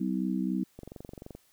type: harmonic tone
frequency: 63.6 Hz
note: C2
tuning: 48 cents flat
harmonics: 3 / 4 / 5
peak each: -30 / -32 / -34 dBFS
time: 0-0.64 s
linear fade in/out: 10 ms
type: click train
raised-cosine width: 2 ms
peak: -29 dBFS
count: 14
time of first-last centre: 0.79-1.35 s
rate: 23.2 Hz
effects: white hiss -66 dBFS RMS until 1.52 s